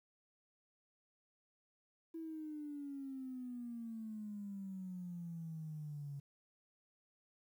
triangle exponential sweep, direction down, 329.6 to 139.6 Hz, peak -39 dBFS, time 2.14-6.2 s, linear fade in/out 10 ms, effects tanh soft clip ceiling -41 dBFS + 12-bit

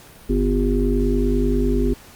harmonic tone, 50.2 Hz, G1, 42 cents sharp, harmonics 1 / 3 / 5 / 7 / 8, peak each -19 / -30 / -21 / -25 / -24 dBFS, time 0.29-1.94 s, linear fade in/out 10 ms, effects pink hiss -45 dBFS RMS until 2.15 s + Opus 48 kbps

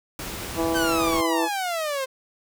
pink noise, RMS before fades -33 dBFS, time 0.19-1.21 s, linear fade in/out 2 ms
harmonic tone, 164.81 Hz, E3, in tune, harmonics 2 / 3 / 4 / 5 / 6 / 7, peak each -24 / -28 / -30 / -32 / -34 / -35 dBFS, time 0.55-1.49 s, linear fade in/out 50 ms
sawtooth exponential sweep, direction down, 1568 to 516 Hz, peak -21 dBFS, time 0.74-2.06 s, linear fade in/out 20 ms
effects none

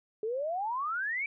sine exponential sweep, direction up, 419.6 to 2349 Hz, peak -30 dBFS, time 0.23-1.26 s, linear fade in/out 2 ms, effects none

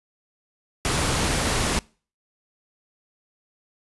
pink noise, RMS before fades -23 dBFS, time 0.85-1.79 s, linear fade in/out 0 ms, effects noise-tail reverb RT60 0.4 s tail -25 dB re dry + resampled to 24000 Hz

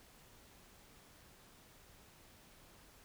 silence, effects pink hiss -62 dBFS RMS until 3.04 s

